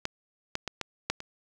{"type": "clicks", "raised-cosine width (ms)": 0.2, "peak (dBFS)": [-12, -12, -15, -14, -9, -22], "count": 6, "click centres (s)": [0.054, 0.554, 0.677, 0.813, 1.1, 1.204], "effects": []}